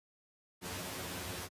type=noise with comb filter; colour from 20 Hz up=pink; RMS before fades=-41 dBFS; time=0.61-1.49 s; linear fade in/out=50 ms; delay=11 ms; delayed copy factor=+0.95; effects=high-pass 80 Hz 12 dB/octave + resampled to 32000 Hz